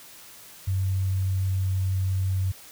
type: tone with pitch glide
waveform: sine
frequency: 95.2 to 94.54 Hz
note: F#2 to F#2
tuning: +50 to +38 cents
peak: -22 dBFS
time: 0.67-2.52 s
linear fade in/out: 10 ms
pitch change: -12 cents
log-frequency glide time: 0.92-1.82 s
effects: white hiss -47 dBFS RMS until 2.71 s